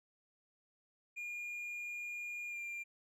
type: tone with pitch glide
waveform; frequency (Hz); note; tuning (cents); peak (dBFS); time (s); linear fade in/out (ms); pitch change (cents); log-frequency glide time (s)
triangle; 2422 to 2387; D#7 to D7; -47 to +28; -39; 1.16-2.84; 20; -25; 2.49-2.58
effects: none